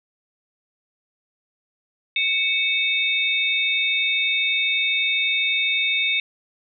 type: tone cluster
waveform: sine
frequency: 2236 / 2612 / 3656 Hz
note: C#7 / E7 / A#7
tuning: +14 / -17 / -34 cents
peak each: -23 dBFS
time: 2.16-6.2 s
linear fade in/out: 2 ms
effects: none